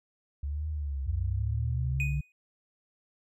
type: tone with vibrato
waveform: sine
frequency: 69.8 Hz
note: C#2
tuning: 13 cents sharp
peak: -30 dBFS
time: 0.43-2.21 s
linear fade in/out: 5 ms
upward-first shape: triangle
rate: 1 Hz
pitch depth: 190 cents each way
type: linear sweep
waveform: sine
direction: up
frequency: 82.8 to 148 Hz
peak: -29 dBFS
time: 1.06-2.21 s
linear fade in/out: 10 ms
type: tone with exponential decay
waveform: triangle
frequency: 2489 Hz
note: D#7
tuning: in tune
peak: -26 dBFS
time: 2-2.32 s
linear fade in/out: 1 ms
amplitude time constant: 69 ms
effects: none